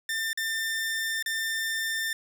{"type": "tone with dropouts", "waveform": "sawtooth", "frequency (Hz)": 1795, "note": "A6", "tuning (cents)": 34, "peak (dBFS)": -24, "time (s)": [0.09, 2.13], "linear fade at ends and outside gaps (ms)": 2, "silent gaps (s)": [[0.331, 0.374], [1.226, 1.26]], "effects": []}